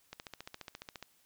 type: click train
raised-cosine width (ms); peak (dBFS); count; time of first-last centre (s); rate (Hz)
0.2; -26; 14; 0.13-1.027; 14.5
effects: white hiss -69 dBFS RMS until 1.25 s